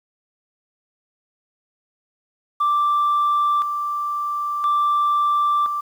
sine tone with tremolo, 1174.7 Hz, D6, in tune, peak -14 dBFS, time 2.6-5.81 s, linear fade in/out 10 ms, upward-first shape square, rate 0.49 Hz, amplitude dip 55%, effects tanh soft clip ceiling -13 dBFS + 8-bit

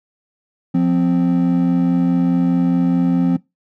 triangle tone pair together, 175.8 / 260.6 Hz, F3 / C4, +12 / -7 cents, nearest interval perfect fifth, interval 681 cents, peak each -13 dBFS, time 0.74-3.37 s, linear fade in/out 10 ms, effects noise-tail reverb RT60 0.2 s tail -22 dB re dry + tanh soft clip ceiling -4 dBFS

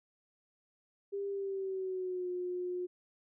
sine tone with pitch glide, 398.9 to 359.5 Hz, G4 to F#4, +30 to -50 cents, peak -34 dBFS, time 1.12-2.87 s, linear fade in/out 20 ms, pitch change -180 cents, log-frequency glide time 1.29-2.29 s, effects none

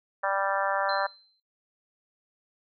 harmonic tone, 196 Hz, G3, in tune, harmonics 3 / 4 / 5 / 6 / 7 / 8 / 9, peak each -30 / -31 / -32 / -33 / -33 / -34 / -35 dBFS, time 0.23-1.07 s, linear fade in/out 10 ms
sine tone with exponential decay, 4100 Hz, C8, 36 cents flat, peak -32 dBFS, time 0.89-1.4 s, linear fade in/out 2 ms, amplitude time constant 110 ms
effects noise-tail reverb RT60 0.3 s tail -24 dB re dry

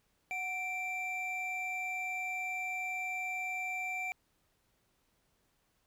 triangle tone pair together, 739.9 / 2349 Hz, F#5 / D7, 0 / 0 cents, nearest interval octave + minor sixth, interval 2000 cents, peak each -39 / -34 dBFS, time 0.31-4.12 s, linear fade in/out 0 ms, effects pink hiss -75 dBFS RMS until 5.86 s

